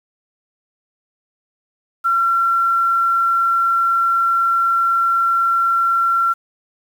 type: tone with quantisation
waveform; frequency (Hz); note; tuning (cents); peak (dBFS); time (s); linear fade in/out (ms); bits
sine; 1362; F6; -44; -13; 2.04-6.34; 20; 7
effects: none